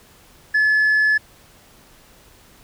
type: tone with tanh clipping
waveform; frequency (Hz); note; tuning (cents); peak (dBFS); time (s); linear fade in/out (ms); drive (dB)
triangle; 1720; A6; -40; -14; 0.54-1.18; 10; 6
effects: pink hiss -50 dBFS RMS until 2.63 s